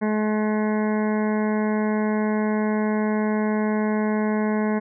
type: harmonic tone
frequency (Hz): 213.7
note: G#3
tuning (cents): +50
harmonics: 1 / 2 / 3 / 4 / 5 / 7 / 8 / 9 / 10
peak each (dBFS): -21 / -27 / -31 / -33 / -35 / -38 / -39 / -40 / -41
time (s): 0.01-4.8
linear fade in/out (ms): 20
effects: none